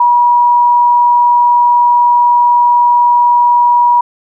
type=tone; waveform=sine; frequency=964 Hz; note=B5; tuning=42 cents flat; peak=-5 dBFS; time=0-4.01 s; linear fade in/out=5 ms; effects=none